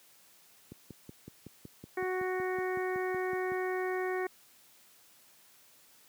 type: click train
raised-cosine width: 3 ms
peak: -31 dBFS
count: 16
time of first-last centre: 0.72-3.519 s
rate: 5.36 Hz
type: harmonic tone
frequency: 370 Hz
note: F#4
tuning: in tune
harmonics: 1 / 2 / 3 / 4 / 5 / 6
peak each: -32 / -39 / -43 / -45 / -40 / -46 dBFS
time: 1.97-4.27 s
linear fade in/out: 5 ms
effects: white hiss -61 dBFS RMS until 6.08 s + high-pass 100 Hz 12 dB/octave